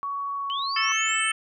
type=tone with pitch glide; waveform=sine; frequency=1122 to 1106.6 Hz; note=C#6 to C#6; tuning=+21 to -3 cents; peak=-27 dBFS; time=0.03-0.92 s; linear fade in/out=0 ms; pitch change=-24 cents; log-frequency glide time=0.33-0.68 s
type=linear sweep; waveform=sine; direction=up; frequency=2944 to 8840 Hz; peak=-29 dBFS; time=0.5-1.31 s; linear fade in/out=0 ms
type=harmonic tone; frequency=440 Hz; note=A4; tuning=in tune; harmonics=3 / 4 / 5 / 6 / 7; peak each=-29 / -29 / -29 / -29 / -29 dBFS; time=0.76-1.32 s; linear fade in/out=5 ms
effects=none